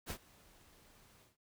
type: noise with ADSR envelope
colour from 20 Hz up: pink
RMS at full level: -41 dBFS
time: 0.06-1.37 s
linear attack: 44 ms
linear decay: 72 ms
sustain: -23 dB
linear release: 150 ms
effects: none